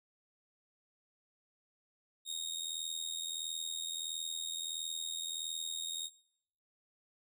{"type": "tone with amplitude modulation", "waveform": "25% pulse", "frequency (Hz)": 3729, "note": "A#7", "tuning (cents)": 0, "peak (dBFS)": -30, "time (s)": [2.25, 6.1], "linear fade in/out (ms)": 50, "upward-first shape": "sine", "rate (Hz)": 81.5, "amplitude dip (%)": 75, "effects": ["noise-tail reverb RT60 0.7 s tail -20 dB re dry"]}